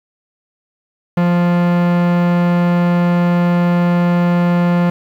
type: tone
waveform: 45% pulse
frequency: 174.61 Hz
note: F3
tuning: in tune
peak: -11 dBFS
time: 1.17-4.9 s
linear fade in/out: 5 ms
effects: low-pass 2000 Hz 12 dB/octave + 7-bit

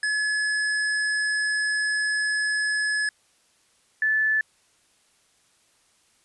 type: tone pair in turn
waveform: square / sine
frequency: 1704 / 1742.8 Hz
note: G#6 / A6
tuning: +44 / -17 cents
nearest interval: unison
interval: 39 cents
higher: second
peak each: -23 / -19 dBFS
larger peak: second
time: 0.03-3.09 / 4.02-4.41 s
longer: first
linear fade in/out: 2 ms
effects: white hiss -63 dBFS RMS until 6.24 s + resampled to 24000 Hz

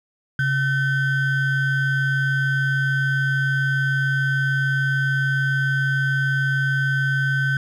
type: ring-modulated tone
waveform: triangle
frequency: 830.6 Hz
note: G#5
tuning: in tune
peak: -13 dBFS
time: 0.39-7.57 s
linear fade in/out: 2 ms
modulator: 694 Hz
effects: none

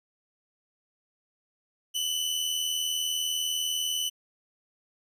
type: tone pair together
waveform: sawtooth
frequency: 2960 / 3040 Hz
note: F#7 / F#7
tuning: 0 / +46 cents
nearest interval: unison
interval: 46 cents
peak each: -27 dBFS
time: 1.94-4.1 s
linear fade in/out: 20 ms
effects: resampled to 32000 Hz

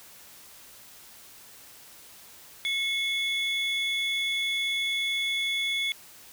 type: tone pair together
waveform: triangle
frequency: 2187 / 3441 Hz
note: C#7 / A7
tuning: -24 / -39 cents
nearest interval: minor sixth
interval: 785 cents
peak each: -27 dBFS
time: 2.65-5.92 s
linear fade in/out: 0 ms
effects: white hiss -50 dBFS RMS until 6.32 s

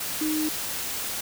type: tone in noise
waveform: sine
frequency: 309.3 Hz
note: D#4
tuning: 10 cents flat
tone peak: -24 dBFS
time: 0.21-0.49 s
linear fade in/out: 5 ms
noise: white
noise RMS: -31 dBFS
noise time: 0-1.21 s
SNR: +4 dB
effects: none

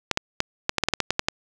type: clicks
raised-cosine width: 0.2 ms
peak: -3 dBFS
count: 12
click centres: 0.113 / 0.174 / 0.404 / 0.694 / 0.783 / 0.837 / 0.886 / 0.937 / 1.003 / 1.106 / 1.194 / 1.285 s
effects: none

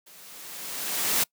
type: noise with level ramp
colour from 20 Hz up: white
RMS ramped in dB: -51 to -22 dBFS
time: 0.06-1.24 s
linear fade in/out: 10 ms
effects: noise-tail reverb RT60 0.1 s tail -25 dB re dry + high-pass 150 Hz 12 dB/octave

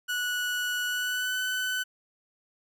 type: tone with pitch glide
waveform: 30% pulse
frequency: 1471 to 1505.4 Hz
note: F#6 to F#6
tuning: -11 to +29 cents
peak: -25 dBFS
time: 0.08-1.84 s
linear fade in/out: 20 ms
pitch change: +40 cents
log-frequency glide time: 0.87-1.38 s
effects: none

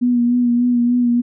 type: tone with vibrato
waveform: sine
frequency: 242.3 Hz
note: B3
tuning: 33 cents flat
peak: -12 dBFS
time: 0.01-1.22 s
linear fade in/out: 20 ms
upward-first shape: sine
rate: 3.4 Hz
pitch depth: 28 cents each way
effects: none

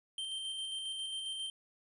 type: tone with tremolo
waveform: square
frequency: 3136 Hz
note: G7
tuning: in tune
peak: -37 dBFS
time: 0.18-1.5 s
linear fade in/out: 2 ms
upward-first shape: square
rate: 7.4 Hz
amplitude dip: 25%
effects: resampled to 24000 Hz

